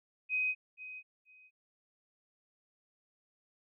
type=tone with echo; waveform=sine; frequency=2514 Hz; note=D#7; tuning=17 cents sharp; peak=-29 dBFS; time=0.29-0.55 s; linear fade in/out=50 ms; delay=480 ms; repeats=2; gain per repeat=-14 dB; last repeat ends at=1.51 s; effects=none